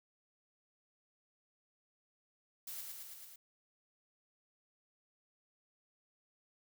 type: noise with echo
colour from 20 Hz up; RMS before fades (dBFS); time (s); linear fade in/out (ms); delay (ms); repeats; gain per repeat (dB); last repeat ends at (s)
blue; -45; 2.67-2.81; 5; 110; 5; -2; 3.36
effects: none